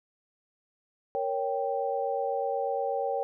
sine chord, G diminished, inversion first, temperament equal, 466.2 / 554.4 / 784 Hz, Bb4 / Db5 / G5, 0 / 0 / 0 cents, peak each -32 / -31 / -31 dBFS, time 1.15-3.23 s, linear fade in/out 0 ms, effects none

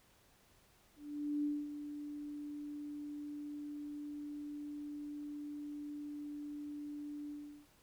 sine tone with ADSR envelope, 293.6 Hz, D4, in tune, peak -32 dBFS, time 0.96-7.68 s, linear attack 480 ms, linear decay 230 ms, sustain -10 dB, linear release 380 ms, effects pink hiss -68 dBFS RMS until 7.82 s

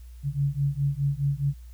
sine beating tone pair, 138.59 / 143.39 Hz, C#3 / D3, 0 / -41 cents, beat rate 4.8 Hz, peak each -26 dBFS, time 0.23-1.54 s, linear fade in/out 50 ms, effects added 60 Hz sine -41 dBFS peak until 1.73 s + white hiss -62 dBFS RMS until 1.73 s

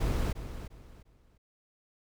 brown noise with echo, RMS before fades -29 dBFS, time 0-0.33 s, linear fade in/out 10 ms, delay 350 ms, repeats 3, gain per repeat -11 dB, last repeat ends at 1.38 s, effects none

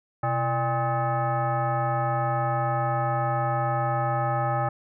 sine tone with frequency modulation, 340 Hz, F4, 46 cents flat, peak -22 dBFS, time 0.23-4.69 s, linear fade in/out 5 ms, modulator 467 Hz, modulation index 2.1, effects none

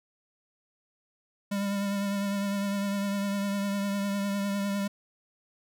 square tone with vibrato, 200 Hz, G3, 35 cents sharp, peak -28 dBFS, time 1.51-4.88 s, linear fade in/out 10 ms, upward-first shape triangle, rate 9.9 Hz, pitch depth 30 cents each way, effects none

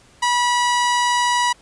sawtooth tone, 973 Hz, B5, 26 cents flat, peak -12 dBFS, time 0.22-1.53 s, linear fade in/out 10 ms, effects pink hiss -51 dBFS RMS until 1.61 s + resampled to 22050 Hz

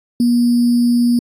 sine tone with sample-and-hold, 239.9 Hz, A#3, 50 cents sharp, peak -10 dBFS, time 0.2-1.19 s, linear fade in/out 2 ms, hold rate 4900 Hz, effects AAC 64 kbps

